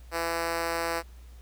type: tone with high-pass filter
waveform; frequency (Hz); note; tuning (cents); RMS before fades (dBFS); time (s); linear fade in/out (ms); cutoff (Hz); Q
5% pulse; 167.2; E3; +25; -30; 0.11-1.03; 50; 430; 1.5
effects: added 60 Hz sine -45 dBFS peak until 1.41 s + pink hiss -60 dBFS RMS until 1.41 s